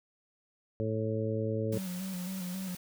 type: harmonic tone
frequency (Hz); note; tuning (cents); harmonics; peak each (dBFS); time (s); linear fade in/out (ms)
110; A2; 0; 1 / 2 / 3 / 4 / 5; -33 / -37 / -39 / -35 / -37; 0.8-1.78; 0
type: noise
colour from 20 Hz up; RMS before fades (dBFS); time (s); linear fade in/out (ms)
white; -46; 1.72-2.77; 5
type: tone with vibrato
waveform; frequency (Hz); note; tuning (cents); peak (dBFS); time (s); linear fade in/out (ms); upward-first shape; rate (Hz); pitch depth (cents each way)
triangle; 185; F#3; 0; -33; 1.73-2.75; 2; square; 3.7; 47
effects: none